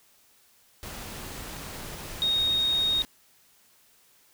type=tone in noise; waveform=sine; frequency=3729 Hz; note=A#7; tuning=in tune; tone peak=-22 dBFS; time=2.22-3.02 s; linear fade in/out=0 ms; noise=pink; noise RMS=-39 dBFS; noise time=0.83-3.05 s; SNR=+14 dB; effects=white hiss -61 dBFS RMS until 4.33 s